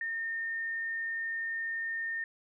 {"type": "tone", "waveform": "sine", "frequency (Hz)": 1823, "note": "A#6", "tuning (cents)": -39, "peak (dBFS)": -32, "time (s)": [0.01, 2.24], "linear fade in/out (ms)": 2, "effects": []}